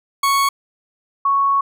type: tone pair in turn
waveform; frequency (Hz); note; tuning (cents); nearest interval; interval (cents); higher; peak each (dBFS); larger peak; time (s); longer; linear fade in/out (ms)
40% pulse / sine; 1108.7 / 1108.7; C#6 / C#6; 0 / 0; unison; 0; neither; -13; neither; 0.23-0.49 / 1.25-1.61; second; 5
effects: none